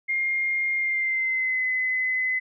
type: tone with pitch glide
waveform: sine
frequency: 2123 to 2028 Hz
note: C7 to B6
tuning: +25 to +45 cents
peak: -22 dBFS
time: 0.08-2.4 s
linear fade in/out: 20 ms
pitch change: -80 cents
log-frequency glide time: 0.76-1.65 s
effects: none